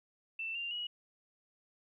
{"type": "tone with pitch steps", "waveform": "sine", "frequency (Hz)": [2669, 2785, 2908], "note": ["E7", "F7", "F#7"], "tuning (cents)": [21, -5, -31], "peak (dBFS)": -36, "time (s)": [0.39, 0.87], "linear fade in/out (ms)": 5, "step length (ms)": 160, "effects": ["13-bit"]}